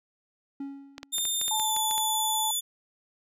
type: tone with exponential decay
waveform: triangle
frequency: 277.2 Hz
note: C#4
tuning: in tune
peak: -29 dBFS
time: 0.6-1.25 s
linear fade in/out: 5 ms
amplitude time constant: 140 ms
type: clicks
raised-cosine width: 0.2 ms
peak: -20 dBFS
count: 10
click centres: 0.981 / 1.031 / 1.183 / 1.253 / 1.414 / 1.481 / 1.598 / 1.765 / 1.911 / 1.98 s
type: tone with pitch glide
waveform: 15% pulse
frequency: 3616 to 3477 Hz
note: A7 to A7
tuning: +47 to -21 cents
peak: -20 dBFS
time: 1.12-2.61 s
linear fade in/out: 20 ms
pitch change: -68 cents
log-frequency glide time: 1.52-1.77 s
type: tone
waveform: sine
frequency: 870 Hz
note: A5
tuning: 20 cents flat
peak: -28 dBFS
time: 1.51-2.51 s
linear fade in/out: 2 ms
effects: none